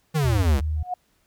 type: exponential sweep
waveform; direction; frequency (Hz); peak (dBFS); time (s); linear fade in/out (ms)
square; down; 164.81 to 63; -20; 0.14-0.61; 20
type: tone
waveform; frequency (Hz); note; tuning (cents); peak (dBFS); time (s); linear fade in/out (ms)
sine; 77.1; D#2; -15; -22; 0.24-0.83; 5
type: tone with exponential growth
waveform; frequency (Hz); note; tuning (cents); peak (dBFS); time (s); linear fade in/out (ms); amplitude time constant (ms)
sine; 725; F#5; -35; -21; 0.76-0.94; 5; 38
effects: pink hiss -66 dBFS RMS until 1.26 s